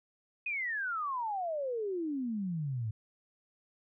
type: exponential sweep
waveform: sine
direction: down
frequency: 2535 to 104.2 Hz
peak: -32 dBFS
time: 0.46-2.91 s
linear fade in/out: 5 ms
effects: none

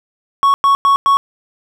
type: tone bursts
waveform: triangle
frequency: 1110 Hz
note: C#6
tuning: 2 cents sharp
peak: -6 dBFS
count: 4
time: 0.43-1.17 s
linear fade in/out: 0 ms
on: 110 ms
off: 100 ms
effects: none

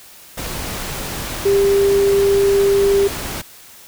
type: tone in noise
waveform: sine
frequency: 397.3 Hz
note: G4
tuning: 23 cents sharp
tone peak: -11 dBFS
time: 1.45-3.08 s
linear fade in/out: 10 ms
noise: pink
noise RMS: -26 dBFS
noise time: 0.37-3.42 s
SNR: +12 dB
effects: white hiss -42 dBFS RMS until 3.87 s

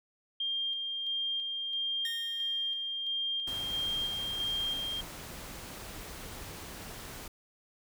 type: tone with tremolo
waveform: sine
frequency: 3200 Hz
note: G7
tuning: 35 cents sharp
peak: -30 dBFS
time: 0.4-5.01 s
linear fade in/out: 5 ms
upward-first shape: square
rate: 1.5 Hz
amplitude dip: 30%
type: tone with exponential decay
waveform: sawtooth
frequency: 1841 Hz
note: A#6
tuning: 22 cents flat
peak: -33 dBFS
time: 2.05-3.02 s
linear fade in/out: 2 ms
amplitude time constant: 210 ms
type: noise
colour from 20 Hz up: pink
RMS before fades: -44 dBFS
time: 3.47-7.28 s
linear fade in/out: 5 ms
effects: none

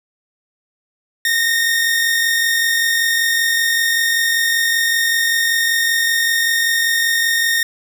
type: tone pair together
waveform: sawtooth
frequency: 1838.8 / 1884 Hz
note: A#6 / A#6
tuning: -24 / +18 cents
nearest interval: unison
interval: 42 cents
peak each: -11 / -21 dBFS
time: 1.25-7.63 s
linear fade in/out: 2 ms
effects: none

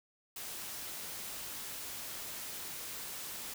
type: noise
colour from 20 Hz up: white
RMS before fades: -43 dBFS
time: 0.36-3.54 s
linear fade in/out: 5 ms
effects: none

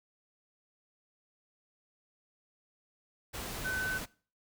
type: tone in noise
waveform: sine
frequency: 1516 Hz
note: F#6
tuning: 42 cents sharp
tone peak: -32 dBFS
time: 3.64-3.99 s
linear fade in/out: 20 ms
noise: pink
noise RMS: -40 dBFS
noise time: 3.33-4.06 s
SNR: +5 dB
effects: noise-tail reverb RT60 0.4 s tail -21 dB re dry

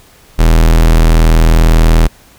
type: tone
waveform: 45% pulse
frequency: 40.6 Hz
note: E1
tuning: 26 cents flat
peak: -4 dBFS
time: 0.38-2.08 s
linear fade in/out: 20 ms
effects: pink hiss -43 dBFS RMS until 2.38 s

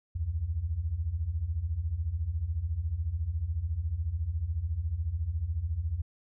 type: beating tone pair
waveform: sine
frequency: 71.8 / 85.8 Hz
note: D2 / F2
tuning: -39 / -30 cents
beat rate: 14 Hz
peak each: -34 / -30 dBFS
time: 0.15-6.02 s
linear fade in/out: 10 ms
effects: none

